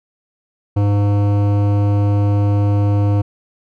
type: tone with hard clipping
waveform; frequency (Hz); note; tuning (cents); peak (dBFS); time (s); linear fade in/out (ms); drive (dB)
sine; 101.9; G#2; -32; -14; 0.76-3.22; 10; 15
effects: none